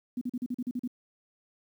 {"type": "tone bursts", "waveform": "sine", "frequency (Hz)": 246.9, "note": "B3", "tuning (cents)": 0, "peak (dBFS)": -29, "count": 9, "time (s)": [0.17, 0.877], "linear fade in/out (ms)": 5, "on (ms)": 43, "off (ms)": 40, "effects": ["10-bit"]}